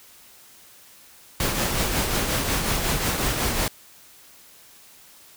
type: noise with tremolo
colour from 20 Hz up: pink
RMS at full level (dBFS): -22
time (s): 1.4-3.68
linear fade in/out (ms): 2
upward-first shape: triangle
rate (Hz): 5.5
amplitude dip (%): 45
effects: white hiss -50 dBFS RMS until 5.36 s